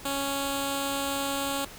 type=tone with notch filter; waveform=5% pulse; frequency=277.2 Hz; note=C#4; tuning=in tune; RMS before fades=-30 dBFS; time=0.05-1.65 s; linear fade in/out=5 ms; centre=2000 Hz; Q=1; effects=pink hiss -45 dBFS RMS until 1.78 s